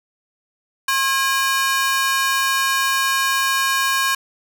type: ring-modulated tone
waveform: sawtooth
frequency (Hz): 1351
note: E6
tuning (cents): +42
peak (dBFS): -10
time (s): 0.88-4.15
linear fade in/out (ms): 5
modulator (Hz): 280
effects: none